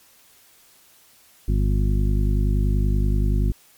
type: harmonic tone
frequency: 50.5 Hz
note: G#1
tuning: 48 cents flat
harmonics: 1 / 2 / 3 / 4 / 5 / 7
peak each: -18 / -24 / -28 / -30 / -32 / -35 dBFS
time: 1.48-3.52 s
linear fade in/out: 5 ms
effects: white hiss -54 dBFS RMS until 3.77 s + MP3 96 kbps